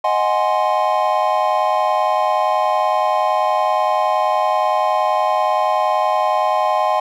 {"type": "chord", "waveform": "triangle", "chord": "Ab dominant seventh", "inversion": "second", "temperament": "equal", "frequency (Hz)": [622.3, 740, 830.6, 1046.5], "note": ["Eb5", "Gb5", "Ab5", "C6"], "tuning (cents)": [0, 0, 0, 0], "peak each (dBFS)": -18, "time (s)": [0.04, 7], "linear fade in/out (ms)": 5, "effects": []}